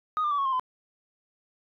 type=tone with pitch steps; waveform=sine; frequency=1244.5 / 1195.9 / 1149.1 / 1104.2 / 1061.1 / 1019.6 Hz; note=D#6 / D6 / D6 / C#6 / C6 / C6; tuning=0 / +31 / -38 / -7 / +24 / -45 cents; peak=-22 dBFS; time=0.17-0.596 s; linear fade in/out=0 ms; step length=71 ms; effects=tanh soft clip ceiling -21 dBFS